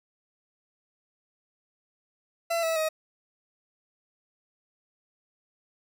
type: tone with pitch steps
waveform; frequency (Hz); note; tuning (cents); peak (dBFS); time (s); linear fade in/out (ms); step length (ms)
40% pulse; 673 / 651.2 / 630.1; E5 / E5 / D#5; +36 / -21 / +22; -24; 2.5-2.89; 10; 130
effects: none